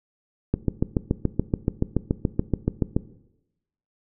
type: click train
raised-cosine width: 3 ms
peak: -7 dBFS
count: 18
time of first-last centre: 0.54-2.965 s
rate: 7.01 Hz
effects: noise-tail reverb RT60 0.9 s tail -17 dB re dry